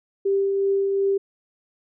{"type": "tone with tremolo", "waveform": "sine", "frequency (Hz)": 393.6, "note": "G4", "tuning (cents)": 7, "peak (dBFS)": -17, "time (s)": [0.25, 1.18], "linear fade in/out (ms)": 10, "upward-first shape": "triangle", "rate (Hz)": 2.7, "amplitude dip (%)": 30, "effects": []}